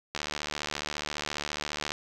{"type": "click train", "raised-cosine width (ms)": 0.2, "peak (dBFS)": -14, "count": 133, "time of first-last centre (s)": [0.15, 1.919], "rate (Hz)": 74.6, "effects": []}